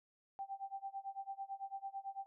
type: tone with tremolo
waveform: sine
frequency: 784 Hz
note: G5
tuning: in tune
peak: -39 dBFS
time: 0.39-2.26 s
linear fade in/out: 0 ms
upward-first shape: sine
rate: 9 Hz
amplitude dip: 95%
effects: none